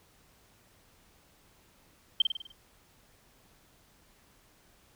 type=tone with echo; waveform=sine; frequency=3136 Hz; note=G7; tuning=in tune; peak=-18 dBFS; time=2.2-2.22 s; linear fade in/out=5 ms; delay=50 ms; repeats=6; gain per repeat=-5 dB; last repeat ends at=2.52 s; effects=pink hiss -63 dBFS RMS until 4.95 s